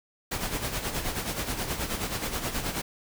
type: noise with tremolo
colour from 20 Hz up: pink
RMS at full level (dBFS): -29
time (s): 0.31-2.82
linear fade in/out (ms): 10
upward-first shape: sine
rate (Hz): 9.4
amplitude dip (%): 60
effects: none